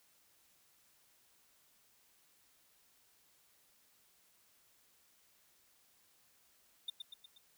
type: tone with echo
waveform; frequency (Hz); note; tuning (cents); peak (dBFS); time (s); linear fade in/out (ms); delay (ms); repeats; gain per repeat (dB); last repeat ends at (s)
triangle; 3617; A7; +47; -35; 6.88-6.9; 5; 120; 4; -5; 7.38
effects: white hiss -70 dBFS RMS until 7.57 s